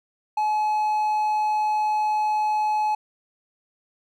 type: tone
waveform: triangle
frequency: 852 Hz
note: G#5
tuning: 44 cents sharp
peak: -18 dBFS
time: 0.37-2.95 s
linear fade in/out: 5 ms
effects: none